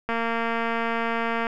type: click train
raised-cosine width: 0.5 ms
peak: -12 dBFS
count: 318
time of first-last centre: 0.09-1.468 s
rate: 230 Hz
effects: none